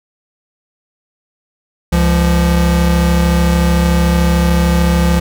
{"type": "tone pair together", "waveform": "square", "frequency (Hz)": [68.57, 172.2], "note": ["C#2", "F3"], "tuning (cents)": [-18, -24], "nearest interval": "octave + major third", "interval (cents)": 1594, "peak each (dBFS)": -13, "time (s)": [1.92, 5.2], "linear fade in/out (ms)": 10, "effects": []}